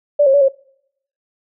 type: tone with pitch steps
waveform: sine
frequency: 583 / 539 / 570 / 541 Hz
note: D5 / C#5 / C#5 / C#5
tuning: -13 / -49 / +48 / -42 cents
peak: -8 dBFS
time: 0.19-0.486 s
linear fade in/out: 10 ms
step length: 74 ms
effects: noise-tail reverb RT60 0.7 s tail -25 dB re dry